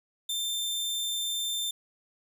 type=tone; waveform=sawtooth; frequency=3578 Hz; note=A7; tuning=28 cents sharp; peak=-26 dBFS; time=0.29-1.71 s; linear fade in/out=5 ms; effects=none